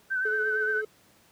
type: tone with vibrato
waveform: sine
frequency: 1528 Hz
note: G6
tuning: 45 cents flat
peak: -25 dBFS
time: 0.1-0.82 s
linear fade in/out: 20 ms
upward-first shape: sine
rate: 8.7 Hz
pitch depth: 45 cents each way
type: tone with tremolo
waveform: triangle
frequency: 430 Hz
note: A4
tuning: 40 cents flat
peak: -27 dBFS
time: 0.25-0.85 s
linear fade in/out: 5 ms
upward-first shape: sine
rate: 14 Hz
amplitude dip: 35%
effects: pink hiss -60 dBFS RMS until 1.31 s + high-pass 100 Hz 12 dB/octave